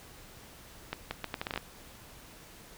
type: accelerating click train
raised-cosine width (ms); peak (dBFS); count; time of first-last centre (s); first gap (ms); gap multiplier
0.3; -17; 10; 0.93-1.576; 180; 0.74
effects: pink hiss -52 dBFS RMS until 2.77 s